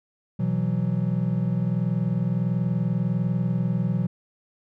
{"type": "chord", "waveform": "triangle", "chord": "B suspended fourth", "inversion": "none", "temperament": "equal", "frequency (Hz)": [123.47, 164.81, 185], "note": ["B2", "E3", "F#3"], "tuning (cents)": [0, 0, 0], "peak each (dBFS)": -24, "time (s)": [0.39, 4.07], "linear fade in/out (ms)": 10, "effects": []}